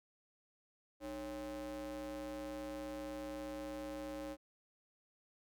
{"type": "ring-modulated tone", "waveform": "square", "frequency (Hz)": 123.47, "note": "B2", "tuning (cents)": 0, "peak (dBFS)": -40, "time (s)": [1, 4.37], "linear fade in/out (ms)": 50, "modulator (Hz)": 428, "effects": []}